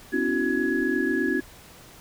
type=tone cluster; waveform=sine; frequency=253.2 / 281.5 / 327.8 / 371.7 / 1680 Hz; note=B3 / C#4 / E4 / F#4 / G#6; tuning=+43 / +27 / -10 / +8 / +19 cents; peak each=-28 dBFS; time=0.12-1.41 s; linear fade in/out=20 ms; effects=pink hiss -48 dBFS RMS until 2 s